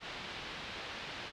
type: low-pass noise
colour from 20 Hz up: white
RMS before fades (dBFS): -44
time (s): 0-1.32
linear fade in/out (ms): 50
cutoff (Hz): 3800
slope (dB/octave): 24
effects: none